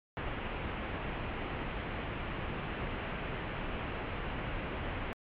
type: low-pass noise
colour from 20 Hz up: pink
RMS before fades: -38 dBFS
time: 0.17-5.13 s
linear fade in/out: 0 ms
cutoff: 3000 Hz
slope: 48 dB/octave
effects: AAC 64 kbps